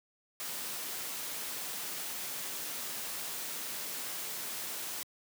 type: noise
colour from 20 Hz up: white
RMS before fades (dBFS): -39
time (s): 0.4-5.03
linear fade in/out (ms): 0
effects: high-pass 150 Hz 12 dB/octave